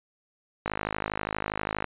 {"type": "click train", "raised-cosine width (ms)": 0.5, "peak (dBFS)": -13, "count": 63, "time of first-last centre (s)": [0.66, 1.843], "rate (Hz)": 52.4, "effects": ["resampled to 8000 Hz"]}